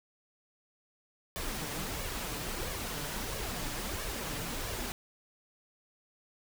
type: noise with flanger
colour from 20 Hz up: pink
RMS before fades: -37 dBFS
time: 1.36-4.92 s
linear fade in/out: 0 ms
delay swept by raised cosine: 1.7 to 7 ms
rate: 1.5 Hz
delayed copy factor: +0.55
effects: none